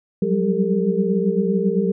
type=tone cluster; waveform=sine; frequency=182 / 192.3 / 199.9 / 398.4 / 455.2 Hz; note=F#3 / G3 / G3 / G4 / A#4; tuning=-28 / -33 / +34 / +28 / -41 cents; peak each=-23 dBFS; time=0.22-1.92 s; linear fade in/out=5 ms; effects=none